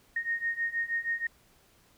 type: beating tone pair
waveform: sine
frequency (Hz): 1851 / 1857.3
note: A#6 / A#6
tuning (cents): -13 / -7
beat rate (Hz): 6.3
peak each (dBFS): -33 / -31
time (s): 0.16-1.27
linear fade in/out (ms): 5
effects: pink hiss -63 dBFS RMS until 1.97 s